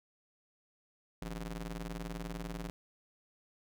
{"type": "ring-modulated tone", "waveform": "sawtooth", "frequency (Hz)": 110, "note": "A2", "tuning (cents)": 0, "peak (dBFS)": -32, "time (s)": [1.22, 2.7], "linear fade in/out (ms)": 0, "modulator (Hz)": 65.1, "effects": []}